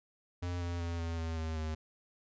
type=tone with pitch steps; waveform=square; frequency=88.3 / 86.58 / 84.9 / 83.25 / 81.63 / 80.04 / 78.48 Hz; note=F2 / F2 / F2 / E2 / E2 / D#2 / D#2; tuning=+20 / -14 / -48 / +18 / -16 / +50 / +15 cents; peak=-35 dBFS; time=0.42-1.75 s; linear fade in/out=10 ms; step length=190 ms; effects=resampled to 16000 Hz